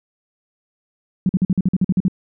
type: tone bursts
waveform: sine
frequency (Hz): 185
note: F#3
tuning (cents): 0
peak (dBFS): -12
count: 11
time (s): 1.26-2.082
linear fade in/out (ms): 2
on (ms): 32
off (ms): 47
effects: none